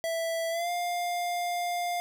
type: tone with pitch glide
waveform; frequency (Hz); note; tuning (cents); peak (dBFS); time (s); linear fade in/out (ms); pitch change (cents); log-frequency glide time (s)
square; 660 to 703.3; E5 to F5; +2 to +12; -29; 0.04-2; 0; +110; 0.5-0.7
effects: none